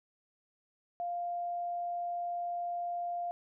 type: tone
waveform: sine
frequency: 698.5 Hz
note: F5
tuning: in tune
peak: -33 dBFS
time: 1-3.31 s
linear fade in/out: 0 ms
effects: none